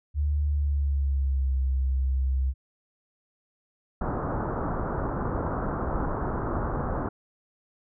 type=tone with pitch glide; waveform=sine; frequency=73.42 to 65.79 Hz; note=D2 to C2; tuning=0 to +10 cents; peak=-22 dBFS; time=0.14-2.54 s; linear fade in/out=50 ms; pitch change=-190 cents; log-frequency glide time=0.47-1.55 s
type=low-pass noise; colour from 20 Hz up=pink; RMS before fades=-29 dBFS; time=4.01-7.09 s; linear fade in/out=5 ms; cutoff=1400 Hz; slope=48 dB/octave
effects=none